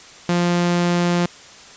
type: tone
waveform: sawtooth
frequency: 174.61 Hz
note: F3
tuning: in tune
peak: -12 dBFS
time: 0.29-1.26 s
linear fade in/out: 2 ms
effects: white hiss -42 dBFS RMS until 1.76 s + resampled to 16000 Hz